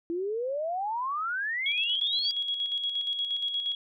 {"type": "exponential sweep", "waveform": "sine", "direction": "up", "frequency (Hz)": [329.6, 4800], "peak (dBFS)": -28, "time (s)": [0.1, 2.31], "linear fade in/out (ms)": 0}
{"type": "tone with tremolo", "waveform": "sine", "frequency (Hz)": 3322, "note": "G#7", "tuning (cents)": 0, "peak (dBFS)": -26, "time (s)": [1.66, 3.75], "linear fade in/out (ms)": 2, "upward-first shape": "square", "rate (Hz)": 8.5, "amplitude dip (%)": 45}
{"effects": []}